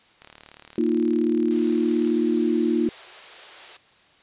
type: click train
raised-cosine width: 0.2 ms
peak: -26 dBFS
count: 71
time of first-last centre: 0.22-2.102 s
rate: 37.2 Hz
type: chord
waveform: sine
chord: Bb suspended fourth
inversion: none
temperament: just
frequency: 233.1 / 310.8 / 349.6 Hz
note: Bb3 / Eb4 / F4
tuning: 0 / -2 / +2 cents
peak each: -23 dBFS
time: 0.78-2.89 s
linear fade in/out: 2 ms
type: high-pass noise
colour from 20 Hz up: white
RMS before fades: -41 dBFS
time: 1.51-3.77 s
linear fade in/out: 5 ms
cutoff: 340 Hz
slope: 96 dB/octave
effects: white hiss -56 dBFS RMS until 4.22 s + resampled to 8000 Hz